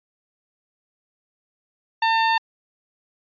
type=tone; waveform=sawtooth; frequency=901 Hz; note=A5; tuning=41 cents sharp; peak=-13 dBFS; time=2.02-2.38 s; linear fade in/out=5 ms; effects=resampled to 11025 Hz